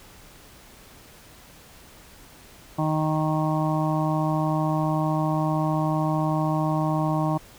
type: harmonic tone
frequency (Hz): 155.56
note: D#3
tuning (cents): 0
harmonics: 1 / 2 / 4 / 5 / 6 / 7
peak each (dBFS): -24 / -27 / -30 / -31 / -32 / -32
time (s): 2.78-7.38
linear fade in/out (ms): 10
effects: pink hiss -49 dBFS RMS until 7.58 s